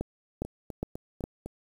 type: two click trains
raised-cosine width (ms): 2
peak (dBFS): -17 / -24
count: 4 / 5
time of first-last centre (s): 0.01-1.24 / 0.45-1.46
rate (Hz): 2.44 / 3.96
effects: 8-bit